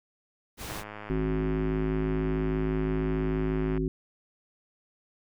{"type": "noise", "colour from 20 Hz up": "pink", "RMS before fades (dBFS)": -38, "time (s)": [0.57, 0.84], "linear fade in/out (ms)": 50}
{"type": "click train", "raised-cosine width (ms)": 0.5, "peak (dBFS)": -25, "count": 324, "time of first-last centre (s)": [0.7, 3.776], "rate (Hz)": 105}
{"type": "harmonic tone", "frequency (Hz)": 53.1, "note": "G#1", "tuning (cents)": 39, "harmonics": [1, 3, 5, 7], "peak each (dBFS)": [-31, -31, -31, -31], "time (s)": [1.1, 3.88], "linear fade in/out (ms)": 0}
{"effects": []}